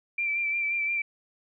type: tone with vibrato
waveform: sine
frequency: 2349 Hz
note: D7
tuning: in tune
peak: -25 dBFS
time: 0.18-1.02 s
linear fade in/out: 5 ms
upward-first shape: sine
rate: 5.7 Hz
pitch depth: 30 cents each way
effects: none